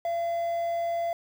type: tone with quantisation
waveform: triangle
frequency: 680 Hz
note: F5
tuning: 46 cents flat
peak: -24 dBFS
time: 0.05-1.13 s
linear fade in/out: 2 ms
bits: 8
effects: none